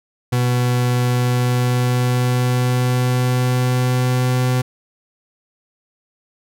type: tone with pitch glide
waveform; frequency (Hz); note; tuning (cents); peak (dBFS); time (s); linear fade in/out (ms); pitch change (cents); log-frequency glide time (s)
40% pulse; 123.47 to 126.5; B2 to B2; 0 to +42; -14; 0.32-4.62; 10; +42; 0.99-4.49
effects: none